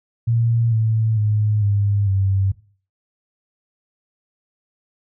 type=tone with pitch steps; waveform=sine; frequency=116.1 / 110.99 / 106.1 / 101.42 / 96.95 Hz; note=A#2 / A2 / G#2 / G#2 / G2; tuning=-7 / +16 / +38 / -41 / -19 cents; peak=-15 dBFS; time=0.27-2.52 s; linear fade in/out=10 ms; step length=450 ms; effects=noise-tail reverb RT60 0.4 s tail -17 dB re dry